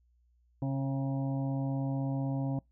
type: harmonic tone with a mistuned harmonic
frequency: 135.8 Hz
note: C#3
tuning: 35 cents flat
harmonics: 1 / 2 / 4 / 5 / 6 / 7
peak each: -31 / -34 / -43 / -46 / -48 / -50 dBFS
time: 0.62-2.59 s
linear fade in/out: 2 ms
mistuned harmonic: 6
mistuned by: -20 cents
effects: noise-tail reverb RT60 0.2 s tail -26 dB re dry + added 60 Hz sine -65 dBFS peak until 2.71 s